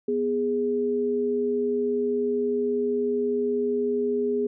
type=tone pair together; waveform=sine; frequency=246.9 / 414.4 Hz; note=B3 / G#4; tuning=0 / -4 cents; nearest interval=major sixth; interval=896 cents; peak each=-28 / -23 dBFS; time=0.08-4.47 s; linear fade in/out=5 ms; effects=none